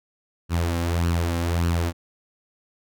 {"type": "tone with flanger", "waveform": "sawtooth", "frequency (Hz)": 85, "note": "F2", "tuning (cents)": -46, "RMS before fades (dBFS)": -23, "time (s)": [0.49, 1.93], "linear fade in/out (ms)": 50, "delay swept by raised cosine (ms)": [0.69, 3.79], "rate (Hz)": 1.7, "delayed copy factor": 0.55, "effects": []}